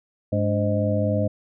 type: harmonic tone with a mistuned harmonic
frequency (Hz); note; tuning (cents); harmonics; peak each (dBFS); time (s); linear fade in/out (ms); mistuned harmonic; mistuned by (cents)
103.83; G#2; 0; 1 / 2 / 3 / 5 / 6; -23 / -26 / -29 / -27 / -26; 0.32-1.28; 10; 3; -110
effects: none